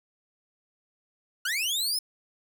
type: linear sweep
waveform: sawtooth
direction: up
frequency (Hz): 1393 to 5274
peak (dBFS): -23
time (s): 1.45-1.99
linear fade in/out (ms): 5
effects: none